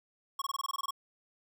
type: tone bursts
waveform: square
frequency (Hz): 1100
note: C#6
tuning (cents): -14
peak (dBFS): -33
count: 11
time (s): 0.39-0.908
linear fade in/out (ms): 5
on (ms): 28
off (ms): 21
effects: 11-bit